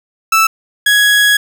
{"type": "tone pair in turn", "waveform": "30% pulse", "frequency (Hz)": [1318.5, 1667.5], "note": ["E6", "G#6"], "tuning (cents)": [0, 7], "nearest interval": "major third", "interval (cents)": 407, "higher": "second", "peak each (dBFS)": -5, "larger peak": "neither", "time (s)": [[0.32, 0.47], [0.86, 1.37]], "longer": "second", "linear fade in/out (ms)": 5, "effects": []}